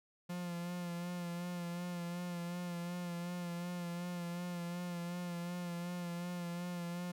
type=tone with vibrato; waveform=45% pulse; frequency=174.61 Hz; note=F3; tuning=in tune; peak=-39 dBFS; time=0.29-7.12 s; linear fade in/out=10 ms; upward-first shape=sine; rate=2.7 Hz; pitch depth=29 cents each way; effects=none